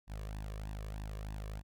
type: tone with flanger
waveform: sawtooth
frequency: 52.2 Hz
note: G#1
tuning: 10 cents sharp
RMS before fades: -42 dBFS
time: 0.07-1.63 s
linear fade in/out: 50 ms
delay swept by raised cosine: 1.1 to 1.79 ms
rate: 3.2 Hz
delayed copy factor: +0.75
effects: none